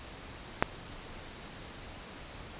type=click; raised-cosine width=0.5 ms; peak=-7 dBFS; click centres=0.625 s; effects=pink hiss -46 dBFS RMS until 2.59 s + resampled to 8000 Hz